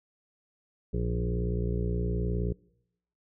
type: harmonic tone with a mistuned harmonic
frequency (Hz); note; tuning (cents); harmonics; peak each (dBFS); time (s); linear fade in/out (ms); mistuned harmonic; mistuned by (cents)
59.1; A#1; +24; 1 / 2 / 3 / 5 / 6 / 7 / 8 / 9; -30 / -33 / -33 / -43 / -42 / -36 / -44 / -49; 0.93-2.53; 10; 1; +36
effects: noise-tail reverb RT60 0.8 s tail -24 dB re dry